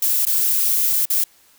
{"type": "noise with dropouts", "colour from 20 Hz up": "violet", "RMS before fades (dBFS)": -18, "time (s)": [0.02, 1.24], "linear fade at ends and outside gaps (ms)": 5, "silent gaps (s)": [[0.253, 0.267], [1.055, 1.1]], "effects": ["white hiss -54 dBFS RMS until 1.58 s"]}